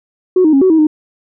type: tone with pitch steps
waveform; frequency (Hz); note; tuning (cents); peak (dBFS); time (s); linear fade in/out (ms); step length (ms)
sine; 368.3 / 311.5 / 273.3 / 375.1 / 319.8 / 306.8; F#4 / D#4 / C#4 / F#4 / D#4 / D#4; -8 / +2 / -24 / +24 / +48 / -24; -5; 0.36-0.87; 5; 85
effects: tanh soft clip ceiling -2 dBFS